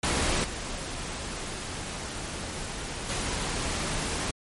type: noise with level steps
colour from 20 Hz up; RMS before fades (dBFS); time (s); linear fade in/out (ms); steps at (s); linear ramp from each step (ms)
pink; -26 / -35 / -30; 0.03-4.31; 5; 0.44 / 3.09; 2
effects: MP3 48 kbps